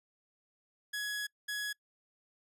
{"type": "tone bursts at uneven times", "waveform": "sawtooth", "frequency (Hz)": 1678, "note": "G#6", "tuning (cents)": 17, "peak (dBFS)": -31, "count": 2, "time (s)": [[0.93, 1.27], [1.48, 1.73]], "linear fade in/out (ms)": 10, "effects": ["noise-tail reverb RT60 0.1 s tail -25 dB re dry", "resampled to 32000 Hz"]}